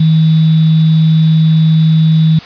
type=tone with sample-and-hold; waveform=sine; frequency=159.4 Hz; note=D#3; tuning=42 cents sharp; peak=-5 dBFS; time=0-2.39 s; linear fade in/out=5 ms; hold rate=3675 Hz; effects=white hiss -31 dBFS RMS until 2.45 s + resampled to 11025 Hz